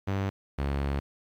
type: tone pair in turn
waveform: sawtooth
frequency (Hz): 97.7 / 69.84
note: G2 / C#2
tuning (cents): -5 / +14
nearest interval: tritone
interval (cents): 581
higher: first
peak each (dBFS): -23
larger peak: neither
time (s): 0.07-0.3 / 0.58-1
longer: second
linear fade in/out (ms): 10
effects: low-pass 3000 Hz 12 dB/octave + 10-bit